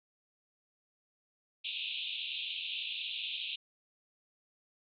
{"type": "band-pass noise", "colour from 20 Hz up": "white", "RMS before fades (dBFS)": -39, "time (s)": [1.64, 3.56], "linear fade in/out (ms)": 10, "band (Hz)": [2500, 3800], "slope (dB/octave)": 96, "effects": []}